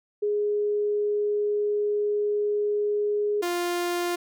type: tone pair in turn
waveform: sine / sawtooth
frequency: 415.3 / 350.1 Hz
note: G#4 / F4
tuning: 0 / +4 cents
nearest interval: minor third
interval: 296 cents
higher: first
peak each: -22 / -21 dBFS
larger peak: second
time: 0.22-3.42 / 3.42-4.16 s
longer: first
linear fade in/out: 10 ms
effects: none